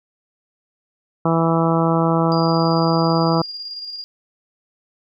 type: harmonic tone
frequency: 164.81 Hz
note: E3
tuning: in tune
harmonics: 1 / 2 / 3 / 4 / 5 / 6 / 7 / 8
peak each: -18 / -21 / -23 / -24 / -25 / -26 / -26 / -27 dBFS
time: 1.25-3.42 s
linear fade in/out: 5 ms
type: tone with tremolo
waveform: sine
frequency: 4817 Hz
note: D8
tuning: 43 cents sharp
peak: -27 dBFS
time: 2.32-4.04 s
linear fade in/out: 0 ms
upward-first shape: square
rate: 18 Hz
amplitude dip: 35%
effects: none